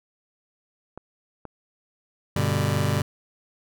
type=clicks; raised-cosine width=1 ms; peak=-23 dBFS; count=2; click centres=0.976 / 1.453 s
type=chord; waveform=sawtooth; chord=G major; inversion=none; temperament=just; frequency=98 / 122.5 / 147 Hz; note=G2 / B2 / D3; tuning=0 / -14 / +2 cents; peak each=-21 / -22 / -21 dBFS; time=2.36-3.02 s; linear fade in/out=5 ms
effects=none